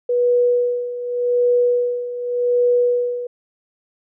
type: tone with tremolo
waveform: sine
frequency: 487.7 Hz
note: B4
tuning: 22 cents flat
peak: -12 dBFS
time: 0.09-3.27 s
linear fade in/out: 5 ms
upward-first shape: sine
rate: 0.86 Hz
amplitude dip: 75%
effects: none